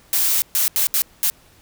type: noise bursts at uneven times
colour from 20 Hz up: blue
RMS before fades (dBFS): -18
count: 5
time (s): 0.13-0.42 / 0.55-0.68 / 0.76-0.87 / 0.94-1.02 / 1.23-1.3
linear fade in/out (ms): 0
effects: pink hiss -52 dBFS RMS until 1.61 s